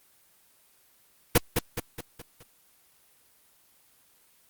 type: noise with echo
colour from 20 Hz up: pink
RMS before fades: -17 dBFS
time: 1.35-1.38 s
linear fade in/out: 5 ms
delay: 210 ms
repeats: 5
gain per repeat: -6 dB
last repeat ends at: 2.43 s
effects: white hiss -62 dBFS RMS until 4.49 s + Opus 24 kbps